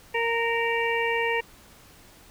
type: harmonic tone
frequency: 463.2 Hz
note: A#4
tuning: 11 cents flat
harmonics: 1 / 2 / 4 / 5 / 6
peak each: -27 / -29 / -29 / -30 / -33 dBFS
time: 0.14-1.41 s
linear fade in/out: 10 ms
effects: pink hiss -52 dBFS RMS until 2.3 s